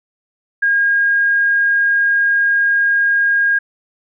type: tone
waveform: sine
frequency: 1625 Hz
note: G#6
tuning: 38 cents flat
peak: -11 dBFS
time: 0.62-3.59 s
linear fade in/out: 10 ms
effects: none